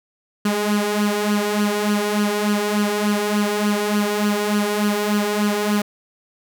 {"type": "tone with flanger", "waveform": "sawtooth", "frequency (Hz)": 207.7, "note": "G#3", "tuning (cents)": 0, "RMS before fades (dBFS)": -20, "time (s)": [0.45, 5.82], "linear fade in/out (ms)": 5, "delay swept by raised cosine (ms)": [0.66, 2.76], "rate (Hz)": 3.4, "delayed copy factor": 0.65, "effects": []}